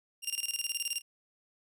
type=tone with tremolo; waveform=15% pulse; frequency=2794 Hz; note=F7; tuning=in tune; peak=-23 dBFS; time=0.22-1.02 s; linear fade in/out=50 ms; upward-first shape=square; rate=19 Hz; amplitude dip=80%; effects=none